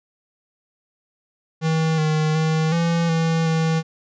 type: tone with pitch steps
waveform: square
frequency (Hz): 160.1 / 155.3 / 158.5 / 168.3 / 163.4 / 161.4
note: D#3 / D#3 / D#3 / E3 / E3 / E3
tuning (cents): +50 / -3 / +32 / +36 / -15 / -36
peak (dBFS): -18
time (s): 1.61-3.83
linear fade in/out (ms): 50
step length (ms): 370
effects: resampled to 16000 Hz